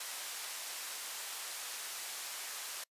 white band-pass noise, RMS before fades -43 dBFS, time 0-2.84 s, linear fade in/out 5 ms, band 650 to 11000 Hz, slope 12 dB/octave, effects noise-tail reverb RT60 0.1 s tail -26 dB re dry + resampled to 32000 Hz

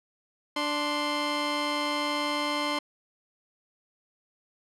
15% pulse tone pair together, 293.7 / 1046.5 Hz, D4 / C6, 0 / 0 cents, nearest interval octave + minor seventh, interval 2200 cents, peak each -23 dBFS, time 0.56-2.79 s, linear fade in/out 5 ms, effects low-pass 7000 Hz 12 dB/octave

